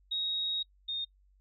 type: tone pair in turn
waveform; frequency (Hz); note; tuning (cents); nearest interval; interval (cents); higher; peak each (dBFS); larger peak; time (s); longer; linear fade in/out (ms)
sine; 3775 / 3682; A#7 / A#7; +21 / -22; unison; 43; first; -30 / -32; first; 0.11-0.63 / 0.88-1.05; first; 10
effects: noise-tail reverb RT60 0.1 s tail -26 dB re dry + added 48 Hz sine -62 dBFS peak until 1.4 s